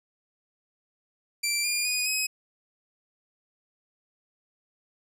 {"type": "tone with pitch steps", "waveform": "15% pulse", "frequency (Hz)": [2348, 2410, 2473, 2538], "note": ["D7", "D7", "D#7", "D#7"], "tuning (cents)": [-1, 44, -11, 34], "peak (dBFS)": -18, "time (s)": [1.43, 2.27], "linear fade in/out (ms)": 10, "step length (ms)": 210, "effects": []}